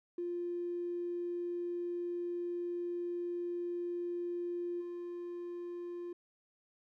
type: tone with level steps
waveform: triangle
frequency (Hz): 349.2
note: F4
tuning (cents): 0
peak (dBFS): -31 / -37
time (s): 0.18-6.13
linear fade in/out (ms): 5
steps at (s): 4.8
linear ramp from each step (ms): 20
effects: tanh soft clip ceiling -33 dBFS